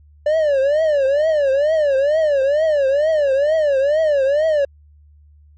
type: tone with vibrato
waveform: triangle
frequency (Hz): 584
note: D5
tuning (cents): -10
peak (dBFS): -11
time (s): 0.26-4.65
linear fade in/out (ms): 5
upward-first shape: triangle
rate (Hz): 2.2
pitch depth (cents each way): 190
effects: added 74 Hz sine -45 dBFS peak until 5.57 s + MP3 32 kbps